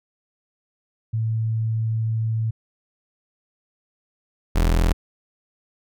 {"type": "tone pair in turn", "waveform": ["sine", "35% pulse"], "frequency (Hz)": [111.7, 41.84], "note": ["A2", "E1"], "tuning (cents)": [27, 27], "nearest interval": "octave + perfect fourth", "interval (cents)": 1700, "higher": "first", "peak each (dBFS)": [-20, -14], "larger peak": "second", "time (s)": [[1.13, 2.51], [4.55, 4.93]], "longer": "first", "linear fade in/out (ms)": 10, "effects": []}